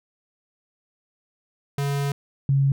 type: tone pair in turn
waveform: square / sine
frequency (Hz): 141.1 / 137.64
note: C#3 / C#3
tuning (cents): +31 / -12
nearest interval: unison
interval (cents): 43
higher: first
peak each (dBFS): -23 / -16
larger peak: second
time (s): 1.78-2.12 / 2.49-2.72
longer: first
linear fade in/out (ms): 2
effects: none